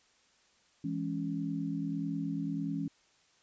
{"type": "chord", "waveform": "sine", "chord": "C# minor", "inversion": "first", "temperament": "just", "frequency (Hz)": [166.31, 207.9, 277.2], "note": ["E3", "G#3", "C#4"], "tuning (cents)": [16, 2, 0], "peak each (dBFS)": [-36, -39, -35], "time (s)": [0.84, 2.88], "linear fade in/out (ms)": 5, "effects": ["white hiss -67 dBFS RMS until 3.42 s", "resampled to 16000 Hz"]}